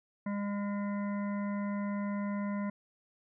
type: harmonic tone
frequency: 202.9 Hz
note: G#3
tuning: 40 cents flat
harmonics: 1 / 3 / 5 / 7 / 9 / 10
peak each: -32 / -43 / -44 / -51 / -53 / -51 dBFS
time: 0.26-2.7 s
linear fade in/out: 5 ms
effects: none